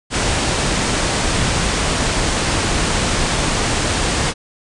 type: low-pass noise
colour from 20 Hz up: pink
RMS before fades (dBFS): -18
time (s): 0.1-4.34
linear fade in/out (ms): 50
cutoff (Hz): 9500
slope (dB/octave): 96
effects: none